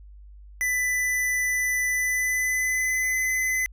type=tone with pitch glide; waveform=square; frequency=1993 to 2027 Hz; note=B6 to B6; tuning=+15 to +45 cents; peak=-23 dBFS; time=0.61-3.66 s; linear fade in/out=0 ms; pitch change=+30 cents; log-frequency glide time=1.89-3.15 s; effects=added 50 Hz sine -43 dBFS peak until 3.72 s